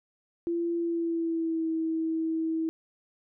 sine tone with pitch glide, 340 to 323 Hz, F4 to E4, -46 to -35 cents, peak -26 dBFS, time 0.47-2.69 s, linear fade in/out 0 ms, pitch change -89 cents, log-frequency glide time 0.76-1.69 s, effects none

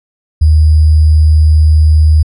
sine tone with sample-and-hold, 77.5 Hz, D#2, 6 cents flat, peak -3 dBFS, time 0.41-2.23 s, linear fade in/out 10 ms, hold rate 4900 Hz, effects resampled to 24000 Hz

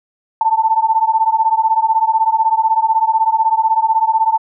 sine beating tone pair, 881 / 897 Hz, A5 / A5, +2 / +33 cents, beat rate 16 Hz, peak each -14 dBFS, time 0.41-4.38 s, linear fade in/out 2 ms, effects none

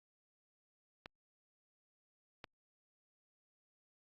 clicks, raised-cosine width 0.3 ms, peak -30 dBFS, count 2, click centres 1.059 / 2.442 s, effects Opus 48 kbps

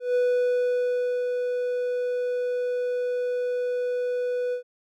triangle tone with ADSR envelope, 493.9 Hz, B4, in tune, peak -17 dBFS, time 0-4.63 s, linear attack 150 ms, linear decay 1100 ms, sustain -5 dB, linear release 100 ms, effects none

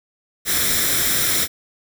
white noise with comb filter, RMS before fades -19 dBFS, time 0.45-1.48 s, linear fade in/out 50 ms, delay 0.54 ms, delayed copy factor +0.6, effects none

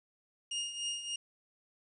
sawtooth tone with tremolo, 2844 Hz, F7, 31 cents sharp, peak -29 dBFS, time 0.51-1.16 s, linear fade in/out 5 ms, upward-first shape triangle, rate 3.4 Hz, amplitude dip 70%, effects resampled to 22050 Hz + 11-bit

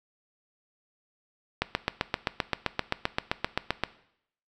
click train, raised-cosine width 0.3 ms, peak -8 dBFS, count 18, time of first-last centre 1.62-3.836 s, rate 7.67 Hz, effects noise-tail reverb RT60 0.7 s tail -17 dB re dry

